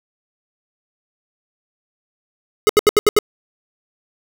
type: tone bursts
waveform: square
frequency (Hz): 421.5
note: G#4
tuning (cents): +26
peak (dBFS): -9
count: 6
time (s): 2.67-3.188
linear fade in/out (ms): 0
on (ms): 23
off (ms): 76
effects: none